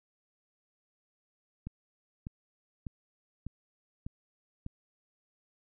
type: click train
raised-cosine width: 5 ms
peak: -26 dBFS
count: 6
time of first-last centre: 1.67-4.664 s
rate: 1.67 Hz
effects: none